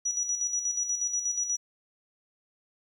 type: tone with tremolo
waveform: sine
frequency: 5850 Hz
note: F#8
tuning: 21 cents flat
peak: -25 dBFS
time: 0.05-1.57 s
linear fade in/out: 10 ms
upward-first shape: square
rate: 8.3 Hz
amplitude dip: 55%
effects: 10-bit